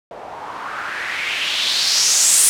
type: noise with low-pass filter sweep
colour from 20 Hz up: blue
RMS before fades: -19 dBFS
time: 0.11-2.49 s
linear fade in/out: 0 ms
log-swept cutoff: 630 to 9500 Hz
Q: 3.1
effects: none